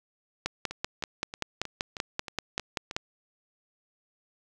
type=two click trains; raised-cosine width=0.2 ms; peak=-11 / -20 dBFS; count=14 / 8; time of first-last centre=0.46-2.965 / 0.71-2.911 s; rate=5.19 / 3.18 Hz; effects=none